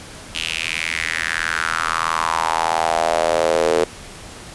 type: tone with high-pass filter sweep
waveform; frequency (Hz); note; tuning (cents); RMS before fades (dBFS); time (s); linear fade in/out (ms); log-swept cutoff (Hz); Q
square; 40.76; E1; -19; -20; 0.35-3.84; 0; 2900 to 440; 4.4
effects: pink hiss -37 dBFS RMS until 4.54 s + resampled to 24000 Hz